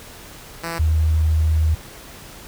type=tone pair in turn; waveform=5% pulse / sine; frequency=166.9 / 78.77 Hz; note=E3 / D#2; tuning=+22 / +22 cents; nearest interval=octave + minor second; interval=1300 cents; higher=first; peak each=-14 dBFS; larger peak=neither; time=0.63-0.79 / 0.79-1.75 s; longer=second; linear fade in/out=10 ms; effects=pink hiss -40 dBFS RMS until 2.47 s